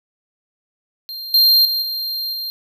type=tone with level steps; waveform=square; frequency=4187 Hz; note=C8; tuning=in tune; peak=-28 / -10 / -18 / -22 / -24 dBFS; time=1.09-2.5 s; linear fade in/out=0 ms; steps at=1.34 / 1.65 / 1.82 / 2.33 s; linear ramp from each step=2 ms; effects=none